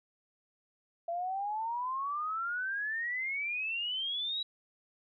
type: exponential sweep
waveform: sine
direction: up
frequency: 670 to 3908 Hz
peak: -32 dBFS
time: 1.08-4.43 s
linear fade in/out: 5 ms
effects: none